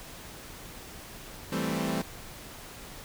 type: chord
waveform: sawtooth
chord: A minor seventh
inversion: second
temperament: equal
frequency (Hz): 164.81 / 196 / 220 / 261.6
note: E3 / G3 / A3 / C4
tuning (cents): 0 / 0 / 0 / 0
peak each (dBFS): -30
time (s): 1.52-2.02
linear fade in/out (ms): 5
effects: pink hiss -45 dBFS RMS until 3.04 s